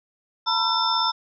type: tone cluster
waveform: sine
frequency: 906 / 983 / 1352 / 3581 / 5280 Hz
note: A#5 / B5 / E6 / A7 / E8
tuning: -50 / -8 / +43 / +30 / +2 cents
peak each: -26 dBFS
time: 0.46-1.12 s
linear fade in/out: 20 ms
effects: none